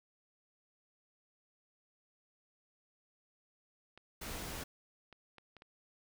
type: clicks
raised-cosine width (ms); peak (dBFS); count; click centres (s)
0.3; -38; 7; 3.976 / 4.506 / 4.56 / 5.127 / 5.383 / 5.567 / 5.621
type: noise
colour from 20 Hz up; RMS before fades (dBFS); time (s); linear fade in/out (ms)
pink; -43; 4.21-4.64; 10
effects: none